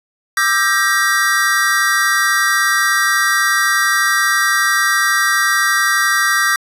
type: chord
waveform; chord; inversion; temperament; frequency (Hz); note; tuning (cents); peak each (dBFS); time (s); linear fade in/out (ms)
square; E half-diminished seventh; third; just; 1186.7 / 1318.5 / 1582.2 / 1898.7; D6 / E6 / G6 / Bb6; +18 / 0 / +16 / +31; -21 / -22 / -17 / -17; 0.37-6.56; 2
effects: resampled to 32000 Hz